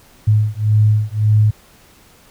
sine beating tone pair, 105.9 / 107.7 Hz, G#2 / A2, +34 / -37 cents, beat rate 1.8 Hz, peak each -14 dBFS, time 0.27-1.51 s, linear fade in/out 10 ms, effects pink hiss -48 dBFS RMS until 2.3 s

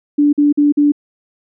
sine tone bursts, 291.8 Hz, D4, 11 cents flat, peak -8 dBFS, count 4, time 0.18-0.921 s, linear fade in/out 10 ms, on 150 ms, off 47 ms, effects none

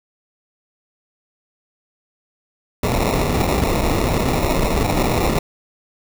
pink noise with sample-and-hold, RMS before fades -18 dBFS, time 2.83-5.39 s, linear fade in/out 5 ms, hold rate 1575 Hz, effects none

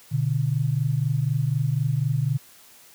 sine tone pair together, 122.4 / 146.43 Hz, B2 / D3, -15 / -5 cents, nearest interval minor third, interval 310 cents, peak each -23 dBFS, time 0.11-2.38 s, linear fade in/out 20 ms, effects white hiss -51 dBFS RMS until 2.94 s + high-pass 60 Hz 12 dB/octave

